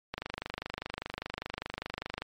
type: click train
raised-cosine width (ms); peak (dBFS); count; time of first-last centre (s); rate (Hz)
0.3; -18; 53; 0.14-2.22; 25
effects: MP3 64 kbps